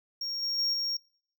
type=tone with level steps; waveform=triangle; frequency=5560 Hz; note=F8; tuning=9 cents flat; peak=-30 / -27 / -24 / -27 dBFS; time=0.21-0.97 s; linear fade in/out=5 ms; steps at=0.42 / 0.58 / 0.73 s; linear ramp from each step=10 ms; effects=noise-tail reverb RT60 0.6 s tail -25 dB re dry